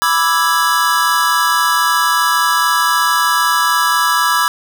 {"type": "chord", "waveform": "square", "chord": "E dominant seventh", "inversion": "second", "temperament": "equal", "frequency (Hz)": [987.8, 1174.7, 1318.5, 1661.2], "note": ["B5", "D6", "E6", "G#6"], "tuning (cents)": [0, 0, 0, 0], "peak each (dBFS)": -18, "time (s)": [0.02, 4.48], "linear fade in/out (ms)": 0, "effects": []}